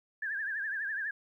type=tone with vibrato; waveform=sine; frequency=1677 Hz; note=G#6; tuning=16 cents sharp; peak=-32 dBFS; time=0.22-1.11 s; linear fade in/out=5 ms; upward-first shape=triangle; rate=12 Hz; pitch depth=140 cents each way; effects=12-bit